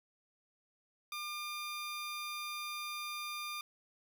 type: tone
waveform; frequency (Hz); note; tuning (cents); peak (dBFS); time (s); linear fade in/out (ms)
15% pulse; 1200; D6; +37; -33; 1.12-3.61; 2
effects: none